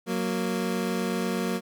25% pulse tone pair together, 184.9 / 233 Hz, F#3 / A#3, -1 / -1 cents, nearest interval major third, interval 400 cents, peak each -25 dBFS, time 0.06-1.61 s, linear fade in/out 50 ms, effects none

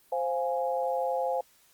sine chord, F minor, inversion second, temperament equal, 523.3 / 698.5 / 830.6 Hz, C5 / F5 / Ab5, 0 / 0 / 0 cents, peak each -29 / -32 / -32 dBFS, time 0.12-1.41 s, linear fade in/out 5 ms, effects white hiss -62 dBFS RMS until 1.73 s + Opus 24 kbps

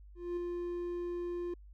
triangle tone with ADSR envelope, 349.9 Hz, F4, 3 cents sharp, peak -30 dBFS, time 0.15-1.54 s, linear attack 220 ms, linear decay 5 ms, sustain -3 dB, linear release 4 ms, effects added 50 Hz sine -51 dBFS peak until 1.73 s

